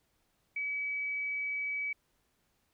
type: tone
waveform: sine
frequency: 2283 Hz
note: D7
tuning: 50 cents flat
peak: -32 dBFS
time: 0.56-1.93 s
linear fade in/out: 5 ms
effects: pink hiss -75 dBFS RMS until 2.73 s